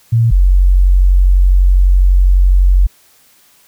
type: tone pair in turn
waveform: sine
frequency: 115.2 / 46 Hz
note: A#2 / F#1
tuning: -20 / -9 cents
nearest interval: octave + major third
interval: 1589 cents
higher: first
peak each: -7 / -5 dBFS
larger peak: second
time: 0.12-0.31 / 0.31-2.87 s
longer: second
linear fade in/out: 10 ms
effects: white hiss -49 dBFS RMS until 3.67 s